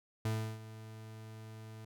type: tone with ADSR envelope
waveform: 40% pulse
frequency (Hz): 110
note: A2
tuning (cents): 0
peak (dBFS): -30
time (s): 0.25-1.85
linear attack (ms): 4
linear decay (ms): 330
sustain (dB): -16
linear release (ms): 5
effects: none